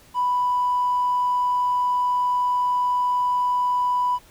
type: tone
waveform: triangle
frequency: 989 Hz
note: B5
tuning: 2 cents sharp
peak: -15 dBFS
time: 0.14-4.19 s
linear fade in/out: 50 ms
effects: tanh soft clip ceiling -16 dBFS + pink hiss -52 dBFS RMS until 4.3 s